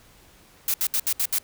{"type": "noise bursts", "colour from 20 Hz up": "blue", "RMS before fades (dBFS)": -23, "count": 6, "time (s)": [0.68, 1.385], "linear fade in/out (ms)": 2, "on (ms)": 60, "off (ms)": 69, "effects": ["pink hiss -54 dBFS RMS until 1.43 s"]}